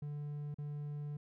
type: tone with dropouts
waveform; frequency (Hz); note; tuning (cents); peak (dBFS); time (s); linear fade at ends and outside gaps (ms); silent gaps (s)
triangle; 146.83; D3; 0; -37; 0.02-1.17; 5; 0.544-0.584
effects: none